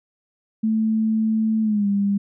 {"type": "tone with pitch glide", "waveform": "sine", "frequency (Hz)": [220, 200.6], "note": ["A3", "G3"], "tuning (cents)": [0, 40], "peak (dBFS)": -17, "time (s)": [0.63, 2.18], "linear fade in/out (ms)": 10, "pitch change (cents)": -160, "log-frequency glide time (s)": [1.62, 1.87], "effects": []}